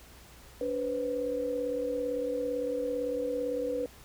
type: tone cluster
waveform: sine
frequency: 287 / 493.2 / 531 Hz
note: D4 / B4 / C5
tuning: -40 / -2 / +25 cents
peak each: -37 / -30 / -39 dBFS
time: 0.61-3.86 s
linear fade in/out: 2 ms
effects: added 60 Hz sine -56 dBFS peak until 4.04 s + pink hiss -54 dBFS RMS until 4.04 s